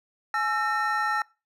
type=tone cluster; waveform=triangle; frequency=846 / 1339 / 1828 Hz; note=G#5 / E6 / A#6; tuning=+32 / +27 / -34 cents; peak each=-27 / -25 / -27 dBFS; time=0.34-1.22 s; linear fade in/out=2 ms; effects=noise-tail reverb RT60 0.3 s tail -24 dB re dry